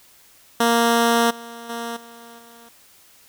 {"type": "tone with level steps", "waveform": "10% pulse", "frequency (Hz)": 233.1, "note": "A#3", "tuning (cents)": 0, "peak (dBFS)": [-7, -27, -19, -33, -37], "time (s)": [0.6, 2.69], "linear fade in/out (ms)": 5, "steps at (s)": [1.3, 1.69, 1.96, 2.38], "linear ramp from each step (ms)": 10, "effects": ["white hiss -52 dBFS RMS until 3.28 s"]}